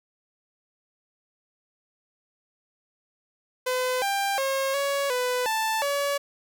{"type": "tone with pitch steps", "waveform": "sawtooth", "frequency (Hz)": [507, 793, 540, 560, 498.6, 882, 567], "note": ["B4", "G5", "C#5", "C#5", "B4", "A5", "C#5"], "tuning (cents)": [45, 20, -45, 18, 16, 4, 39], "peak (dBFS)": -20, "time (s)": [3.66, 6.18], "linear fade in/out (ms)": 10, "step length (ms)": 360, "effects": []}